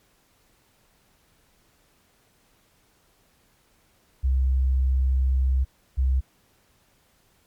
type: tone pair in turn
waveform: sine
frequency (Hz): 65.3 / 65.3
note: C2 / C2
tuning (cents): -3 / -3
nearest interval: unison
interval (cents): 0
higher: neither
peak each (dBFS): -18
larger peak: neither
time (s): 4.23-5.65 / 5.97-6.21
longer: first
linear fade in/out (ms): 20
effects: pink hiss -63 dBFS RMS until 7.46 s + MP3 96 kbps